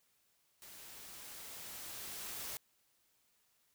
white noise with level ramp, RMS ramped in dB -54 to -43 dBFS, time 0.62-2.57 s, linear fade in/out 0 ms, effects white hiss -75 dBFS RMS until 3.74 s

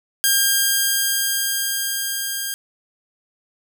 5% pulse tone with level ramp, 1608 Hz, G6, 44 cents sharp, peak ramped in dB -3 to -13 dBFS, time 0.24-2.54 s, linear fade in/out 0 ms, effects none

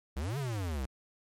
square exponential two-way sweep, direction up then down, 60.8 to 147.5 to 60.8 Hz, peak -33 dBFS, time 0.16-0.86 s, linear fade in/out 10 ms, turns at 0.38 s, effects MP3 64 kbps

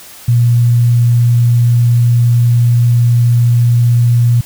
sine tone, 119.5 Hz, A#2, 43 cents sharp, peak -6 dBFS, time 0.28-4.41 s, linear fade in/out 5 ms, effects white hiss -35 dBFS RMS until 4.45 s

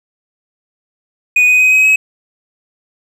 triangle tone with pitch steps, 2478 / 2497 / 2515 / 2534 / 2554 Hz, D#7 / D#7 / D#7 / D#7 / D#7, -8 / +6 / +18 / +31 / +45 cents, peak -5 dBFS, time 1.36-1.96 s, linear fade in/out 5 ms, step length 120 ms, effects none

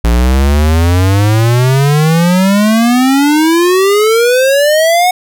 square exponential sweep, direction up, 56.4 to 740 Hz, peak -7 dBFS, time 0.04-5.11 s, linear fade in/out 5 ms, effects none

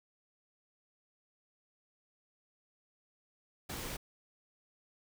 pink noise, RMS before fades -41 dBFS, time 3.69-3.97 s, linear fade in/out 10 ms, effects none

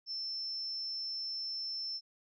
sine tone, 5330 Hz, E8, 18 cents sharp, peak -36 dBFS, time 0.06-2.01 s, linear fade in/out 50 ms, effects none

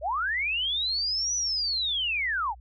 sine linear two-way sweep, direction up then down, 540 to 5980 to 730 Hz, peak -25 dBFS, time 0.01-2.55 s, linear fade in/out 50 ms, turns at 1.35 s, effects added 60 Hz sine -46 dBFS peak until 2.6 s

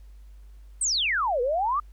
sine exponential two-way sweep, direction down then up, 8870 to 468 to 1240 Hz, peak -22 dBFS, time 0.81-1.8 s, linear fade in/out 5 ms, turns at 1.41 s, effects added 50 Hz sine -44 dBFS peak until 1.92 s + pink hiss -67 dBFS RMS until 1.92 s

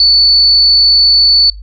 sine tone, 4473 Hz, C#8, 15 cents sharp, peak -4 dBFS, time 0-1.5 s, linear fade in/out 2 ms, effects noise-tail reverb RT60 0.2 s tail -25 dB re dry + added 50 Hz sine -26 dBFS peak until 1.62 s

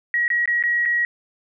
sine tone with dropouts, 1906 Hz, A#6, 38 cents sharp, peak -17 dBFS, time 0.14-1.05 s, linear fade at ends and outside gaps 1 ms, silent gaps 0.28-0.302 / 0.457-0.476 / 0.626-0.637 / 0.854-0.858 s, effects none

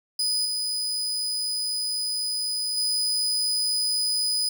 35% pulse tone with level steps, 4978 Hz, D#8, in tune, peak -21 / -24 / -21 dBFS, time 0.19-4.49 s, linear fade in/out 5 ms, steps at 0.45 / 2.77 s, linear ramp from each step 5 ms, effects none

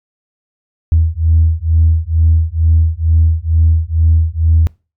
sine beating tone pair, 80 / 82.2 Hz, D#2 / E2, +49 / -4 cents, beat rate 2.2 Hz, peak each -11 dBFS, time 0.92-4.67 s, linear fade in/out 0 ms, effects noise-tail reverb RT60 0.3 s tail -24 dB re dry + tanh soft clip ceiling -1 dBFS

